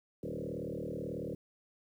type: tone with frequency modulation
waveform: sine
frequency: 326.5 Hz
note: E4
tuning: 17 cents flat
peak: -36 dBFS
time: 0.23-1.35 s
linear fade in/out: 5 ms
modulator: 38.3 Hz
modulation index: 5.5
effects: 11-bit